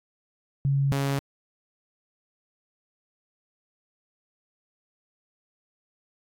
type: tone pair in turn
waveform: sine / sawtooth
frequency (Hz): 138.59 / 138.59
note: C#3 / C#3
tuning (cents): 0 / 0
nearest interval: unison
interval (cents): 0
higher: neither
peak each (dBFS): -20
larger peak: neither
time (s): 0.65-0.92 / 0.92-1.19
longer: neither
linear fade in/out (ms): 0
effects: AAC 48 kbps